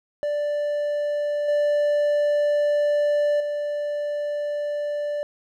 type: tone with level steps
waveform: triangle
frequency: 587.3 Hz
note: D5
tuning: in tune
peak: -20 / -16 / -22 dBFS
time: 0.23-5.23 s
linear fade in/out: 0 ms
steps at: 1.48 / 3.4 s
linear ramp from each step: 5 ms
effects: none